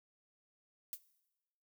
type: noise with exponential decay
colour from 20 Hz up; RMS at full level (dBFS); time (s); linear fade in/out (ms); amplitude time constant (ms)
violet; -37; 0.93-1; 1; 15
effects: noise-tail reverb RT60 1.0 s tail -18 dB re dry